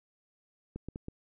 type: clicks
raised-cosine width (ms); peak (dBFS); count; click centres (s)
3; -26; 4; 0.76 / 0.886 / 0.959 / 1.084
effects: none